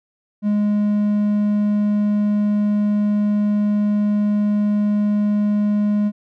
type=tone; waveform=triangle; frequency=207.7 Hz; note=G#3; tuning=in tune; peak=-13 dBFS; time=0.42-6.12 s; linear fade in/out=50 ms; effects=none